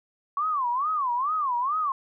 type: tone with vibrato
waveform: sine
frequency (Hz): 1101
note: C#6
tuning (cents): -12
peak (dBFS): -23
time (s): 0.37-1.92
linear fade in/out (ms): 2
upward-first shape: sine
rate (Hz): 2.3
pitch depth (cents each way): 250
effects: none